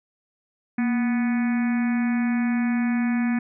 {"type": "harmonic tone with a mistuned harmonic", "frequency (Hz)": 246.9, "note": "B3", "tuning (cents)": 0, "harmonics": [1, 3, 4, 5, 6, 7, 8, 9, 10], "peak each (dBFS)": [-20, -37, -42, -43, -41, -36, -43, -38, -44], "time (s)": [0.78, 3.39], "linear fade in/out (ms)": 5, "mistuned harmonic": 1, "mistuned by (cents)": -78, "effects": []}